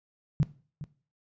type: tone with echo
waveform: sine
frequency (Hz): 146.83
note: D3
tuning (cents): 0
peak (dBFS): -19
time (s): 0.4-0.43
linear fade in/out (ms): 0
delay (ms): 410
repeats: 1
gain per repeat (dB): -15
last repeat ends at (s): 0.84
effects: noise-tail reverb RT60 0.4 s tail -17 dB re dry + resampled to 16000 Hz